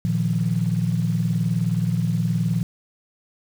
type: chord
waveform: sine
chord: Bb suspended fourth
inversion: none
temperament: equal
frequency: 116.54 / 155.56 / 174.61 Hz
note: Bb2 / Eb3 / F3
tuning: 0 / 0 / 0 cents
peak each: -23 / -24 / -22 dBFS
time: 0.05-2.63 s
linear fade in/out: 0 ms
effects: tanh soft clip ceiling -10 dBFS + 7-bit